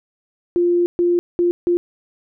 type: tone bursts at uneven times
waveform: sine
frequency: 349.2 Hz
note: F4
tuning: in tune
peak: -13 dBFS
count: 4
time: 0.56-0.86 / 0.99-1.19 / 1.39-1.51 / 1.67-1.77 s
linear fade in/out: 0 ms
effects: none